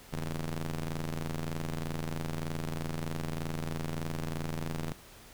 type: ring-modulated tone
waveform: sawtooth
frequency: 82 Hz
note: E2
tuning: 9 cents flat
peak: -26 dBFS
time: 0.12-4.93 s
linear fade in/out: 10 ms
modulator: 70.4 Hz
effects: pink hiss -53 dBFS RMS until 5.33 s